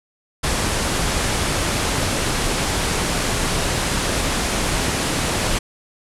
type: low-pass noise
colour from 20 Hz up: pink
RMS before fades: -21 dBFS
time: 0.43-5.59 s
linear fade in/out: 10 ms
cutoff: 11000 Hz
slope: 48 dB/octave
effects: none